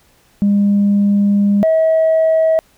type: tone pair in turn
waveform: sine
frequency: 202.4 / 642.6 Hz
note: G#3 / E5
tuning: -44 / -44 cents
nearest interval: octave + minor sixth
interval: 2000 cents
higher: second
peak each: -8 dBFS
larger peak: neither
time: 0.42-1.63 / 1.63-2.59 s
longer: first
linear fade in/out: 0 ms
effects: tanh soft clip ceiling -7 dBFS + pink hiss -53 dBFS RMS until 2.77 s